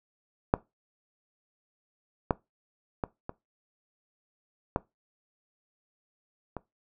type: clicks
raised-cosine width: 1 ms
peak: -6 / -9 / -15 / -21 / -11 / -21 dBFS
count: 6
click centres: 0.539 / 2.308 / 3.038 / 3.294 / 4.761 / 6.567 s
effects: noise-tail reverb RT60 0.2 s tail -20 dB re dry